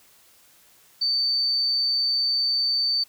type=tone; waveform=sine; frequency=4565 Hz; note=D8; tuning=50 cents flat; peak=-20 dBFS; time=1.01-3.04 s; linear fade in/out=10 ms; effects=white hiss -56 dBFS RMS until 3.08 s